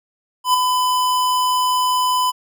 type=tone with ADSR envelope; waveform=square; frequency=1005 Hz; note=B5; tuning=30 cents sharp; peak=-11 dBFS; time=0.44-2.32 s; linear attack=100 ms; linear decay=7 ms; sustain=-5 dB; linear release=27 ms; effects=none